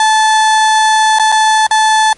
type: tone with dropouts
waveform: 35% pulse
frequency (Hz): 871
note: A5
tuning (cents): -18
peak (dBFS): -5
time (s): 0-2.13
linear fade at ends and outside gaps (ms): 2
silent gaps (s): 1.187-1.196 / 1.319-1.323 / 1.667-1.71
effects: pink hiss -45 dBFS RMS until 2.17 s + MP3 48 kbps